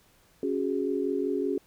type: chord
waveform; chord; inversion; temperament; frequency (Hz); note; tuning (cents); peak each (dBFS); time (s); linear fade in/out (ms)
sine; C# suspended fourth; none; equal; 277.2 / 370 / 415.3; C#4 / F#4 / G#4; 0 / 0 / 0; -30; 0.43-1.58; 2
effects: pink hiss -62 dBFS RMS until 1.66 s